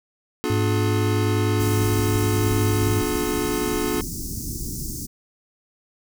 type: chord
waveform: square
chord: B diminished seventh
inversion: none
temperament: just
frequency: 246.9 / 296.3 / 355.6 / 426.7 Hz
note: B3 / D4 / F4 / Ab4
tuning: 0 / +15 / +31 / +47 cents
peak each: -31 / -28 / -28 / -28 dBFS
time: 0.44-4.01 s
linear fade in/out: 0 ms
type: tone with pitch glide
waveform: sine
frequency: 103.83 to 101.93 Hz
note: G#2 to G#2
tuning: 0 to -32 cents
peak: -20 dBFS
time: 0.5-3.01 s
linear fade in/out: 0 ms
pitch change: -32 cents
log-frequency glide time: 0.73-2.62 s
type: band-stop noise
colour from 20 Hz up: pink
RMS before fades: -30 dBFS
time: 1.59-5.07 s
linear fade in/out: 20 ms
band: 350 to 5200 Hz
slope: 48 dB/octave
effects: none